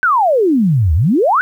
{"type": "exponential two-way sweep", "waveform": "sine", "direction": "down then up", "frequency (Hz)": [1568, 72.6, 1568], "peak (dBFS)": -9, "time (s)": [0.03, 1.41], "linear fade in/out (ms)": 0, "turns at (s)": 0.94, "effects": ["8-bit"]}